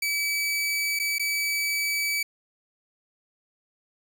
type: tone with dropouts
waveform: sawtooth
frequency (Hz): 2294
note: D7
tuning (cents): -41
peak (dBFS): -21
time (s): 0.02-2.23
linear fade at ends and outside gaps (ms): 5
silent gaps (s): 0.991-0.997 / 1.184-1.195
effects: none